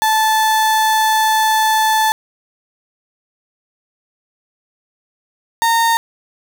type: tone pair in turn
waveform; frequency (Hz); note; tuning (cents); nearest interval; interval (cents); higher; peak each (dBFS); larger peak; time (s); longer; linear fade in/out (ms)
35% pulse; 874 / 918.7; A5 / A#5; -12 / -25; minor second; 87; second; -10; neither; 0.02-2.12 / 5.62-5.97; first; 0
effects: none